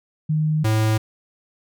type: tone pair in turn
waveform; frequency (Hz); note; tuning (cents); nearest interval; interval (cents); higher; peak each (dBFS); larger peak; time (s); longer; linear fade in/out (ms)
sine / square; 154.6 / 109.32; D#3 / A2; -11 / -11; tritone; 600; first; -17; neither; 0.29-0.64 / 0.64-0.98; first; 10
effects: none